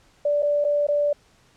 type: tone with dropouts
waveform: sine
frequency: 584 Hz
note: D5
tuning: 10 cents flat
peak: -18 dBFS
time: 0.25-1.13 s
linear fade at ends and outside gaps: 5 ms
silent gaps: 0.424-0.429 / 0.643-0.648 / 0.869-0.885 s
effects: pink hiss -58 dBFS RMS until 1.56 s + low-pass 8000 Hz 12 dB/octave